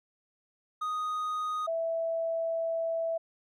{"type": "tone pair in turn", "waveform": ["triangle", "sine"], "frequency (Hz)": [1244, 659], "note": ["D#6", "E5"], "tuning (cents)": [-1, -1], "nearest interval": "major seventh", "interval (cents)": 1100, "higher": "first", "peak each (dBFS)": -28, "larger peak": "neither", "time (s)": [[0.81, 1.67], [1.67, 3.18]], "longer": "second", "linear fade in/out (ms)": 10, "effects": []}